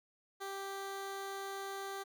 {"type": "tone", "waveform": "15% pulse", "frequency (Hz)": 392, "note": "G4", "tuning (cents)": 0, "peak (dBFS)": -34, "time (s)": [0.4, 2.04], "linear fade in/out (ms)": 20, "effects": []}